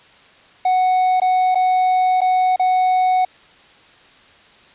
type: tone with dropouts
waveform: triangle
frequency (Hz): 740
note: F#5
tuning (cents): 0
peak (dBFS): -11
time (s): 0.65-3.25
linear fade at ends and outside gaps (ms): 5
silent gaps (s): 1.201-1.217 / 1.547-1.554 / 2.207-2.215 / 2.561-2.595
effects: white hiss -48 dBFS RMS until 4.74 s + resampled to 8000 Hz